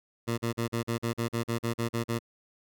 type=tone bursts; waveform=15% pulse; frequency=116.54 Hz; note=A#2; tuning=in tune; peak=-21 dBFS; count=13; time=0.27-2.192 s; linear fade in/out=20 ms; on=110 ms; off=41 ms; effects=none